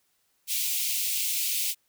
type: high-pass noise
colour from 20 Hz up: white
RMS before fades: -28 dBFS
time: 0.47-1.75 s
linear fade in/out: 50 ms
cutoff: 2300 Hz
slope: 48 dB/octave
effects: white hiss -71 dBFS RMS until 1.88 s